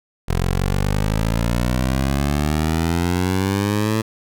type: exponential sweep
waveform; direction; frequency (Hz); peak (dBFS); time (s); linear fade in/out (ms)
15% pulse; up; 42.76 to 111.6; -11; 0.28-4.02; 10
effects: none